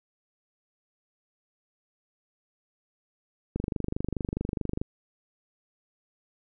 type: click train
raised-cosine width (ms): 3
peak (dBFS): -16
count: 32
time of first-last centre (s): 3.56-4.815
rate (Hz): 24.7
effects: none